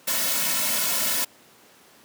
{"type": "noise with comb filter", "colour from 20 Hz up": "white", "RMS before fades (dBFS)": -24, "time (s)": [0.07, 1.25], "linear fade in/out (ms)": 10, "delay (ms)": 2.5, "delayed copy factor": -0.95, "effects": ["pink hiss -53 dBFS RMS until 2.04 s", "high-pass 200 Hz 12 dB/octave"]}